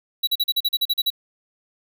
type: tone bursts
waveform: square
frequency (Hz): 3913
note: B7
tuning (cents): -17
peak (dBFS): -18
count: 11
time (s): 0.23-1.103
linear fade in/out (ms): 10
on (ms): 43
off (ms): 40
effects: none